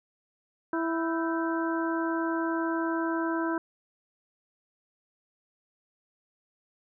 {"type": "harmonic tone with a mistuned harmonic", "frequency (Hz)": 329.6, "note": "E4", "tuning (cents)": 0, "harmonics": [1, 2, 3, 4, 5], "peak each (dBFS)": [-28, -36, -34, -38, -36], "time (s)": [0.73, 3.58], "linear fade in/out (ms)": 2, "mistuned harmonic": 5, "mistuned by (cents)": -100, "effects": []}